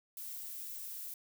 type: noise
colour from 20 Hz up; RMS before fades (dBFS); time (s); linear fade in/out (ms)
violet; -44; 0.17-1.14; 2
effects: none